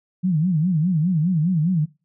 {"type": "tone with vibrato", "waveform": "sine", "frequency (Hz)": 168.2, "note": "E3", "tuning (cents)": 35, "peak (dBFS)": -16, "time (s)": [0.23, 1.86], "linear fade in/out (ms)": 20, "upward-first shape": "sine", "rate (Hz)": 4.9, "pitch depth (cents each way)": 200, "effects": ["noise-tail reverb RT60 0.3 s tail -22 dB re dry"]}